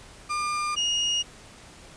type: tone pair in turn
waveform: 35% pulse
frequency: 1201 / 2864 Hz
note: D6 / F7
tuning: +38 / +43 cents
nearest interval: octave + minor third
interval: 1505 cents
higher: second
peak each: -24 / -21 dBFS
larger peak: second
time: 0.29-0.76 / 0.76-1.23 s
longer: neither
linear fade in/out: 20 ms
effects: pink hiss -48 dBFS RMS until 1.96 s + resampled to 22050 Hz